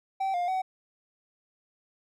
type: tone with pitch steps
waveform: triangle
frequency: 772 / 706 / 753 Hz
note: G5 / F5 / F#5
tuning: -27 / +19 / +30 cents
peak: -24 dBFS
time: 0.2-0.62 s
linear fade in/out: 10 ms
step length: 140 ms
effects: none